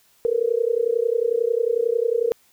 sine tone with amplitude modulation, 466.6 Hz, A#4, 2 cents sharp, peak -14 dBFS, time 0.25-2.32 s, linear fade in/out 0 ms, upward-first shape sine, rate 31.1 Hz, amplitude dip 95%, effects white hiss -59 dBFS RMS until 2.52 s

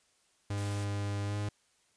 45% pulse tone with pitch glide, 101.5 to 103.33 Hz, G#2 to G#2, -39 to -8 cents, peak -32 dBFS, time 0.5-1.49 s, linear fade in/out 5 ms, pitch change +31 cents, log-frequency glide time 1.25-1.36 s
white noise, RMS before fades -48 dBFS, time 0.57-0.85 s, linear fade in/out 10 ms
effects white hiss -70 dBFS RMS until 1.96 s + resampled to 22050 Hz

